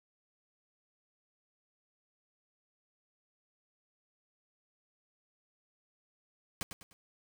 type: noise with echo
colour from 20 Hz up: pink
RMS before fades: -36 dBFS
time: 6.61-6.63 s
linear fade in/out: 0 ms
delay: 100 ms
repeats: 3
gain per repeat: -8 dB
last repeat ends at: 6.93 s
effects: none